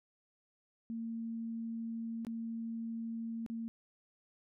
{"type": "tone with dropouts", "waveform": "sine", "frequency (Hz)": 228.2, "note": "A#3", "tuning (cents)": -37, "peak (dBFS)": -37, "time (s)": [0.9, 3.68], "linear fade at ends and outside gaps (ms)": 0, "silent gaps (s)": [[2.249, 2.268], [3.463, 3.5]], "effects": []}